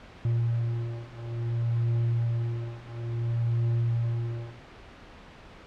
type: beating tone pair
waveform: triangle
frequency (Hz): 116.54 / 117.12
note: A#2 / A#2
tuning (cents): 0 / +9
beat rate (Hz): 0.58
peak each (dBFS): -27 / -26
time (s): 0.25-4.59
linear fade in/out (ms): 0
effects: pink hiss -48 dBFS RMS until 5.66 s + low-pass 3000 Hz 12 dB/octave